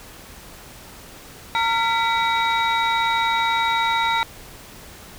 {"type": "tone cluster", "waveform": "sine", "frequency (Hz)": [917, 1380, 1992, 2279, 3811], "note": ["A#5", "F6", "B6", "C#7", "A#7"], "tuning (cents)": [-29, -21, 14, 47, 38], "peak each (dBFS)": [-19, -24, -27, -26, -25], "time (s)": [1.55, 4.23], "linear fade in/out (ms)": 0, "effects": ["tanh soft clip ceiling -12 dBFS", "pink hiss -42 dBFS RMS until 5.18 s"]}